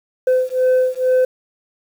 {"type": "beating tone pair", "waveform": "sine", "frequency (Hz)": [510, 512.2], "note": ["C5", "C5"], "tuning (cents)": [-44, -37], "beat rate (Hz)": 2.2, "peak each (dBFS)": -14, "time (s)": [0.27, 1.25], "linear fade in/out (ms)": 5, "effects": ["tanh soft clip ceiling -10 dBFS", "7-bit"]}